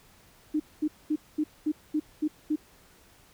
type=tone bursts; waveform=sine; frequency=304.7 Hz; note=D#4; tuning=36 cents flat; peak=-23 dBFS; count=8; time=0.54-2.56 s; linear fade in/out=10 ms; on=60 ms; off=220 ms; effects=pink hiss -58 dBFS RMS until 3.33 s

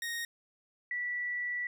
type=tone pair in turn; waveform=sawtooth / sine; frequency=1864.7 / 1956.9 Hz; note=A#6 / B6; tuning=0 / -16 cents; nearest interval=minor second; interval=84 cents; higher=second; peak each=-31 / -32 dBFS; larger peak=first; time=0.02-0.25 / 0.91-1.67 s; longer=second; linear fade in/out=2 ms; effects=none

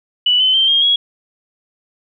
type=tone with pitch steps; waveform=sine; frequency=2960 / 3047 / 3136 / 3228 / 3322 Hz; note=F#7 / G7 / G7 / G#7 / G#7; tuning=0 / -50 / 0 / -50 / 0 cents; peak=-10 dBFS; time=0.26-0.96 s; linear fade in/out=5 ms; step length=140 ms; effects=none

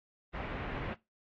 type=low-pass noise; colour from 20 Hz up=pink; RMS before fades=-39 dBFS; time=0.33-0.95 s; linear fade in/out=20 ms; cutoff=2500 Hz; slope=24 dB/octave; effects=noise-tail reverb RT60 0.2 s tail -17 dB re dry + AAC 32 kbps

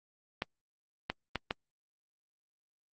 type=clicks; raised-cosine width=0.3 ms; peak=-15 dBFS; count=4; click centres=0.421 / 1.1 / 1.357 / 1.509 s; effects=Opus 24 kbps

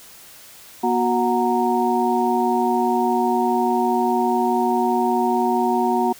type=tone cluster; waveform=sine; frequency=241.2 / 366.1 / 734 / 928 Hz; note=B3 / F#4 / F#5 / A#5; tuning=-41 / -18 / -14 / -8 cents; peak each=-22 dBFS; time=0.83-6.13 s; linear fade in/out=10 ms; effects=white hiss -44 dBFS RMS until 6.19 s

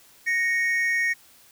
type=tone pair together; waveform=triangle; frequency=1864.3 / 2217 Hz; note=A#6 / C#7; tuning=0 / 0 cents; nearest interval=minor third; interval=300 cents; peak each=-20 / -24 dBFS; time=0.26-1.14 s; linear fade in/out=20 ms; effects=tanh soft clip ceiling -12 dBFS + white hiss -54 dBFS RMS until 1.51 s

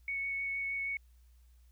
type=tone with vibrato; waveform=sine; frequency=2217 Hz; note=C#7; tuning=in tune; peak=-33 dBFS; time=0.08-0.97 s; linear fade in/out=2 ms; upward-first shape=sine; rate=6.4 Hz; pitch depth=9 cents each way; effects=added 60 Hz sine -58 dBFS peak until 1.71 s + white hiss -75 dBFS RMS until 1.71 s

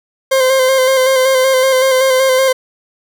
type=tone with vibrato; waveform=40% pulse; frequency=523.3 Hz; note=C5; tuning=in tune; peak=-8 dBFS; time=0.31-2.53 s; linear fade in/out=10 ms; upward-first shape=square; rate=5.3 Hz; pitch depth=26 cents each way; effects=none

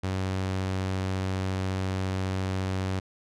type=tone; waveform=sawtooth; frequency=94.5 Hz; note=F#2; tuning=37 cents sharp; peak=-23 dBFS; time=0.03-3 s; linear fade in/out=10 ms; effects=low-pass 7000 Hz 12 dB/octave

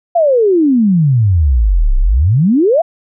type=exponential two-way sweep; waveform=sine; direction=down then up; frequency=710 to 30.31 to 710 Hz; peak=-7 dBFS; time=0.15-2.82 s; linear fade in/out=10 ms; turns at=1.97 s; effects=none

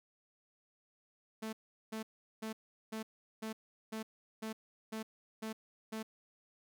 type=tone bursts; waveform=sawtooth; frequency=220 Hz; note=A3; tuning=in tune; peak=-35 dBFS; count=10; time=1.42-6.03 s; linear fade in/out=10 ms; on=110 ms; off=390 ms; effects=none

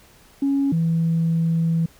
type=tone pair in turn; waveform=sine; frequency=277.2 / 164.82 Hz; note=C#4 / E3; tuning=0 / 0 cents; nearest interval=major sixth; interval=900 cents; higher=first; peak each=-16 dBFS; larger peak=neither; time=0.42-0.72 / 0.72-1.86 s; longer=second; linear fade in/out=5 ms; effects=tanh soft clip ceiling -13 dBFS + pink hiss -52 dBFS RMS until 1.99 s

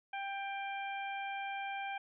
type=harmonic tone; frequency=790 Hz; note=G5; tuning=13 cents sharp; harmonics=1 / 2 / 3 / 4; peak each=-39 / -45 / -44 / -52 dBFS; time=0.13-1.98 s; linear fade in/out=5 ms; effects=none

